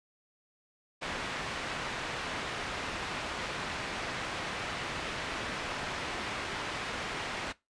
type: low-pass noise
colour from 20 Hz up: white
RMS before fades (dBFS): -37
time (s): 1.01-7.53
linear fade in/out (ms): 20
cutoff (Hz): 2400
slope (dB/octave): 12
effects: noise-tail reverb RT60 0.2 s tail -19 dB re dry + resampled to 22050 Hz